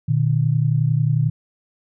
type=tone pair together; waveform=sine; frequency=119.9 / 151.09 Hz; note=A#2 / D3; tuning=+49 / +49 cents; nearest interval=major third; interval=400 cents; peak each=-18 dBFS; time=0.08-1.3 s; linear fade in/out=10 ms; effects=none